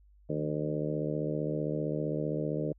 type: harmonic tone with a mistuned harmonic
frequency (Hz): 75.4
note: D2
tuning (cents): +46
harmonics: 2 / 3 / 4 / 5 / 6 / 7 / 8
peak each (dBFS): -34 / -42 / -36 / -40 / -37 / -38 / -40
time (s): 0.29-2.73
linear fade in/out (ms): 10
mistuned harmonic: 2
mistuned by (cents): +41
effects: added 50 Hz sine -57 dBFS peak until 2.78 s